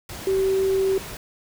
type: tone in noise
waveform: sine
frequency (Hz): 384.2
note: G4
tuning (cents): -35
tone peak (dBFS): -18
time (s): 0.27-0.98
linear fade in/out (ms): 2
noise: pink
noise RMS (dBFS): -36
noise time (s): 0.09-1.17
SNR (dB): +15
effects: none